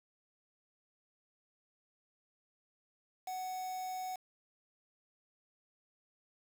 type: tone with quantisation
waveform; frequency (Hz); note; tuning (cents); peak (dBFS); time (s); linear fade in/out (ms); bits
triangle; 744; F#5; +9; -36; 3.27-4.16; 5; 8
effects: none